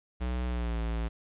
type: tone with pitch glide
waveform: square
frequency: 61.74 to 56.62 Hz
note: B1 to A#1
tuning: 0 to -50 cents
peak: -30 dBFS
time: 0.2-1.09 s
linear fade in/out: 20 ms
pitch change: -150 cents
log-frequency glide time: 0.46-0.78 s
effects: resampled to 8000 Hz + 10-bit